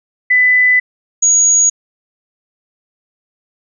sine tone pair in turn, 1999 / 6705 Hz, B6 / G#8, +20 / +16 cents, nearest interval octave + major sixth, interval 2096 cents, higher second, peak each -7 dBFS, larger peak neither, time 0.3-0.8 / 1.22-1.7 s, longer first, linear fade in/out 10 ms, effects none

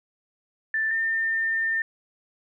sine tone pair in turn, 1768 / 1805.1 Hz, A6 / A6, +8 / +44 cents, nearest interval unison, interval 36 cents, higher second, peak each -22 dBFS, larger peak neither, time 0.74-0.91 / 0.91-1.82 s, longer second, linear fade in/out 2 ms, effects none

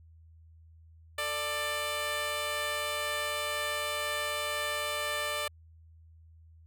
10% pulse tone pair together, 443.5 / 592 Hz, A4 / D5, +14 / +14 cents, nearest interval perfect fourth, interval 500 cents, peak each -33 / -23 dBFS, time 1.18-5.48 s, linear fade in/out 5 ms, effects added 81 Hz sine -53 dBFS peak until 6.66 s

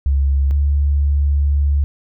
sine tone pair in turn, 69 / 71.44 Hz, C#2 / D2, -7 / -47 cents, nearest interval minor second, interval 60 cents, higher second, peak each -12 dBFS, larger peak neither, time 0.06-0.51 / 0.51-1.84 s, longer second, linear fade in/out 0 ms, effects none

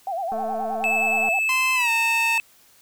sine tone with vibrato, 725 Hz, F#5, 35 cents flat, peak -24 dBFS, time 0.07-1.39 s, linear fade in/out 2 ms, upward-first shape sine, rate 9.5 Hz, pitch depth 170 cents each way
click train, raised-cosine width 1 ms, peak -22 dBFS, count 214, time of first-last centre 0.32-1.288 s, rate 220 Hz
triangle tone, 2617 Hz, E7, 13 cents flat, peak -18 dBFS, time 0.84-2.4 s, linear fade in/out 0 ms
sawtooth tone with pitch glide, 1035 to 916.8 Hz, C6 to A#5, -19 to -29 cents, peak -20 dBFS, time 1.49-2.38 s, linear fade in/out 2 ms, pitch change -210 cents, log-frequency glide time 1.74-1.9 s
effects white hiss -55 dBFS RMS until 2.81 s

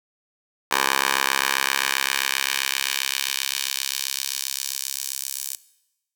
10% pulse tone with high-pass filter sweep, 67.6 Hz, C#2, 43 cents flat, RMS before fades -25 dBFS, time 0.71-5.56 s, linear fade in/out 5 ms, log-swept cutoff 1000 to 7700 Hz, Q 0.97, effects noise-tail reverb RT60 0.9 s tail -19 dB re dry

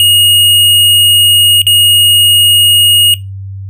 square tone with dropouts, 2870 Hz, F7, 47 cents sharp, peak -4 dBFS, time 0-3.14 s, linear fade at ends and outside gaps 1 ms, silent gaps 1.618-1.667 s, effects noise-tail reverb RT60 0.2 s tail -17 dB re dry + added 97 Hz sine -20 dBFS peak until 3.69 s

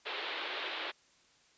white band-pass noise, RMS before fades -39 dBFS, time 0.05-0.92 s, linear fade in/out 20 ms, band 320 to 3900 Hz, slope 48 dB/octave, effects white hiss -66 dBFS RMS until 1.57 s + resampled to 16000 Hz

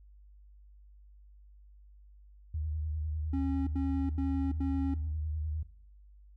sine tone with vibrato, 77.1 Hz, D#2, 15 cents flat, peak -31 dBFS, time 2.54-5.63 s, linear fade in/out 5 ms, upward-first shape sine, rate 10 Hz, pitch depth 48 cents each way
triangle tone bursts, 272.1 Hz, C#4, 32 cents flat, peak -28 dBFS, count 4, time 3.33-4.942 s, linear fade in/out 5 ms, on 340 ms, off 84 ms
effects noise-tail reverb RT60 0.7 s tail -20 dB re dry + added 50 Hz sine -53 dBFS peak until 6.36 s

